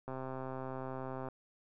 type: click train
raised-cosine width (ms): 1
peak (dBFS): -28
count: 159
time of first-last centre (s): 0.08-1.286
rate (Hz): 131
effects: none